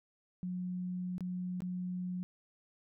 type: tone with dropouts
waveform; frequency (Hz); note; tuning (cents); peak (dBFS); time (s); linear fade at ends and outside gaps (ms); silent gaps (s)
sine; 181; F#3; -38; -35; 0.43-2.23; 0; 1.181-1.207 / 1.605-1.62
effects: none